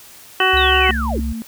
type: harmonic tone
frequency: 375.1 Hz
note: F#4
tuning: 24 cents sharp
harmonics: 1 / 2 / 3 / 4 / 5 / 7 / 8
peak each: -20 / -20 / -20 / -20 / -20 / -20 / -20 dBFS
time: 0.4-0.91 s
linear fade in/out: 2 ms
type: tone with pitch glide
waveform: sine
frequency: 68.2 to 66.41 Hz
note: C#2 to C2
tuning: -28 to +26 cents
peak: -20 dBFS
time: 0.53-1.33 s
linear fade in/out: 10 ms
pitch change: -46 cents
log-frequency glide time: 0.86-0.94 s
type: linear sweep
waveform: sine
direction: down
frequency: 3929 to 217.6 Hz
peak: -22 dBFS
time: 0.57-1.2 s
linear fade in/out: 2 ms
type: tone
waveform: sine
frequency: 226.1 Hz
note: A3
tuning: 47 cents sharp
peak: -24 dBFS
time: 0.89-1.42 s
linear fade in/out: 0 ms
effects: white hiss -42 dBFS RMS until 1.47 s